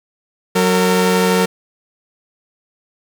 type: tone pair together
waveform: sawtooth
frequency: 185.3 / 457.1 Hz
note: F#3 / A#4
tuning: +3 / -34 cents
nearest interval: octave + major third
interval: 1563 cents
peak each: -11 dBFS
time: 0.55-1.46 s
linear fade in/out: 10 ms
effects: none